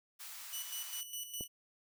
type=high-pass noise; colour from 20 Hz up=white; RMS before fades=-48 dBFS; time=0.19-1.02 s; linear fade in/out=20 ms; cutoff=860 Hz; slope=24 dB/octave
type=tone with tremolo; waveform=10% pulse; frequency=2960 Hz; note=F#7; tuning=in tune; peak=-31 dBFS; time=0.52-1.48 s; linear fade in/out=20 ms; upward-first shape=square; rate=4.9 Hz; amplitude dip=60%
type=click; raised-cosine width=2 ms; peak=-31 dBFS; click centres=1.409 s
effects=none